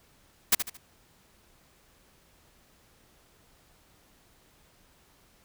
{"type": "noise with echo", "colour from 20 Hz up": "white", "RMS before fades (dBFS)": -20, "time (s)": [0.52, 0.55], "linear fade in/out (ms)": 5, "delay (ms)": 74, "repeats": 3, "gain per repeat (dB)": -9, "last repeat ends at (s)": 0.772, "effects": ["pink hiss -62 dBFS RMS until 5.44 s"]}